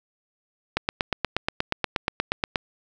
click train, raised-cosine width 0.3 ms, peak -6 dBFS, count 16, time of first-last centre 0.77-2.558 s, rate 8.39 Hz, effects none

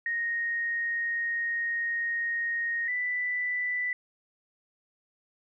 sine tone pair in turn, 1864.7 / 1982.8 Hz, A#6 / B6, 0 / +6 cents, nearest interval minor second, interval 106 cents, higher second, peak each -27 dBFS, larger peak neither, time 0.06-2.88 / 2.88-3.93 s, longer first, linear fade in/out 2 ms, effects none

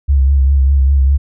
sine tone with vibrato, 68.3 Hz, C#2, 25 cents flat, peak -7 dBFS, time 0.08-1.18 s, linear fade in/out 20 ms, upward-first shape triangle, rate 5 Hz, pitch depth 62 cents each way, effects none

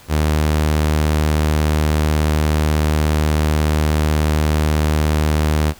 sawtooth tone, 76.5 Hz, D#2, 29 cents flat, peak -10 dBFS, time 0.08-5.74 s, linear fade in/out 50 ms, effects pink hiss -44 dBFS RMS until 5.79 s

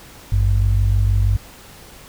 sine tone pair together, 52.23 / 98.6 Hz, G#1 / G2, +11 / +11 cents, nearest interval major seventh, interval 1100 cents, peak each -15 dBFS, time 0.32-1.37 s, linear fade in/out 5 ms, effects tanh soft clip ceiling -6 dBFS + pink hiss -42 dBFS RMS until 2.08 s

